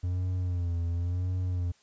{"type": "tone with vibrato", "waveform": "triangle", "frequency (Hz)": 88.3, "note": "F2", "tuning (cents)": 20, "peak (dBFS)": -25, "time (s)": [0.03, 1.72], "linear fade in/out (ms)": 10, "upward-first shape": "sine", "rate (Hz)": 0.94, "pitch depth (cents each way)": 66, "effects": ["white hiss -64 dBFS RMS until 1.82 s", "resampled to 16000 Hz"]}